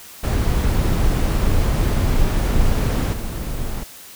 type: noise with level steps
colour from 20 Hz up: brown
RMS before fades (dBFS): -17 / -25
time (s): 0.23-3.84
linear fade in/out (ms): 10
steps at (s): 3.12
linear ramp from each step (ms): 20
effects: white hiss -40 dBFS RMS until 4.15 s